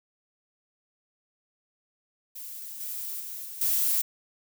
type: noise with level steps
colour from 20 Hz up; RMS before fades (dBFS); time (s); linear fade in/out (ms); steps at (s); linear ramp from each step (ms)
violet; -40 / -35 / -38 / -40 / -25; 2.35-4.02; 10; 2.8 / 3.2 / 3.45 / 3.61; 5
effects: none